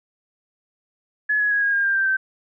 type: tone with pitch steps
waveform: sine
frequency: 1702 / 1679.5 / 1657.4 / 1635.5 / 1613.9 / 1592.6 / 1571.6 / 1550.9 Hz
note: G#6 / G#6 / G#6 / G#6 / G6 / G6 / G6 / G6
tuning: +42 / +19 / -4 / -27 / +50 / +27 / +4 / -19 cents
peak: -17 dBFS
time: 1.29-2.17 s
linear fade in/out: 10 ms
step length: 110 ms
effects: none